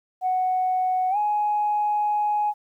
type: tone with pitch glide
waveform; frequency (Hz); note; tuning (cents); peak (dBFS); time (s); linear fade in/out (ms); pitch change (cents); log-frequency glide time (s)
sine; 741 to 836.6; F#5 to G#5; +2 to +12; -19; 0.21-2.54; 50; +210; 1.1-1.17
effects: tanh soft clip ceiling -15 dBFS + 10-bit